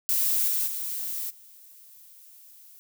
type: noise with level steps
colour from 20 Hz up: violet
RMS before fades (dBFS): -24 / -26 / -32 / -51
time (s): 0.09-2.79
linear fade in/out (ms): 0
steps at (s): 0.47 / 0.66 / 1.29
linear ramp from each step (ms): 20
effects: none